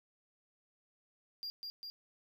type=tone with echo; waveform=triangle; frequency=4791 Hz; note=D8; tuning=34 cents sharp; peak=-38 dBFS; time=1.43-1.5 s; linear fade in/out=0 ms; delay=200 ms; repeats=2; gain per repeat=-2 dB; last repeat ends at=1.9 s; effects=none